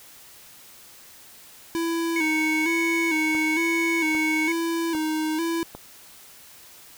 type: tone with vibrato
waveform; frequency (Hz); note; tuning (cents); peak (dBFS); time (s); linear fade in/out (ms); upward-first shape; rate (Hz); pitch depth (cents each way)
square; 322.1; E4; -40; -24; 1.75-5.63; 0; square; 1.1; 57
type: tone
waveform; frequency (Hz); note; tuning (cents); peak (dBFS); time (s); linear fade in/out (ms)
triangle; 2217; C#7; 0; -22; 2.16-4.52; 2
type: click train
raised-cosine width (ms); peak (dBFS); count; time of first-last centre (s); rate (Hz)
1; -22; 4; 3.35-5.75; 1.25
effects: white hiss -48 dBFS RMS until 6.97 s